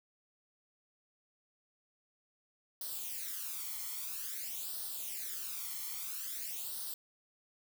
blue noise with flanger, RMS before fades -41 dBFS, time 2.81-6.94 s, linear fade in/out 2 ms, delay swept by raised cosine 0.21 to 0.94 ms, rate 0.5 Hz, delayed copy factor +0.75, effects none

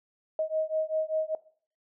sine beating tone pair, 627 / 632.1 Hz, D#5 / D#5, +13 / +27 cents, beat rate 5.1 Hz, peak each -30 dBFS, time 0.39-1.35 s, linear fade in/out 2 ms, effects noise-tail reverb RT60 0.5 s tail -19 dB re dry

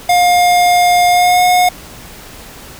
square tone with pitch glide, 710 to 722.4 Hz, F5 to F#5, +28 to -42 cents, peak -8 dBFS, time 0.09-1.69 s, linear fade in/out 5 ms, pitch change +30 cents, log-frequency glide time 1.08-1.41 s, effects pink hiss -34 dBFS RMS until 2.79 s

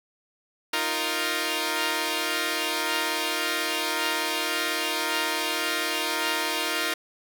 5% pulse chord, Eb suspended second, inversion none, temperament equal, 311.1 / 349.2 / 466.2 Hz, Eb4 / F4 / Bb4, 0 / 0 / 0 cents, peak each -18 dBFS, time 0.73-6.94 s, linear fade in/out 5 ms, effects none

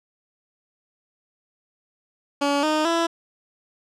15% pulse tone with pitch steps, 284.3 / 308.2 / 334.2 Hz, C#4 / D#4 / E4, +44 / -16 / +24 cents, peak -13 dBFS, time 2.41-3.07 s, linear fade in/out 10 ms, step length 220 ms, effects low-pass 7000 Hz 12 dB/octave

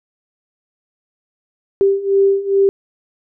sine beating tone pair, 392 / 394.4 Hz, G4 / G4, 0 / +11 cents, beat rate 2.4 Hz, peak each -16 / -13 dBFS, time 1.81-2.69 s, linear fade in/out 0 ms, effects none

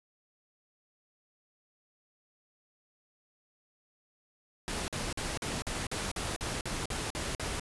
pink noise bursts, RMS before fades -35 dBFS, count 12, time 4.68-7.597 s, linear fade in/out 0 ms, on 200 ms, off 47 ms, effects resampled to 24000 Hz

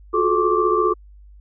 sine tone cluster, 355.5 / 370.5 / 429.8 / 1082 / 1168 Hz, F4 / F#4 / A4 / C#6 / D6, +31 / +2 / -41 / -42 / -10 cents, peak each -21 / -25 / -20 / -25 / -20 dBFS, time 0.13-0.94 s, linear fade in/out 20 ms, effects added 50 Hz sine -42 dBFS peak until 1.4 s

